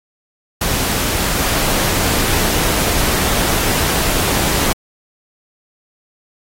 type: noise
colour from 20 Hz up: pink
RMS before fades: -17 dBFS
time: 0.61-4.73 s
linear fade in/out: 5 ms
effects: AAC 48 kbps